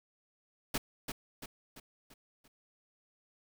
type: noise with echo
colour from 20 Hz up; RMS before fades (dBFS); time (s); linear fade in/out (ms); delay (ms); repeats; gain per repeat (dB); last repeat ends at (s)
pink; -33; 0.74-0.78; 5; 340; 5; -6; 2.48
effects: none